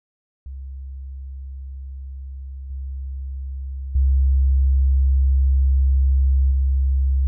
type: tone with level steps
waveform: sine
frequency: 66.9 Hz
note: C2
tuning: 39 cents sharp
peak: -30 / -26 / -13 / -15 dBFS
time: 0.46-7.27 s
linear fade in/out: 0 ms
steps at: 2.7 / 3.95 / 6.51 s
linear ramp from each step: 5 ms
effects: none